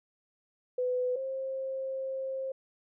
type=tone pair in turn; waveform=sine; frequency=501 / 531.2 Hz; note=B4 / C5; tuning=+25 / +26 cents; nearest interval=minor second; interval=101 cents; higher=second; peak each=-27 / -32 dBFS; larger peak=first; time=0.78-1.16 / 1.16-2.52 s; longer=second; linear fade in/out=5 ms; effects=none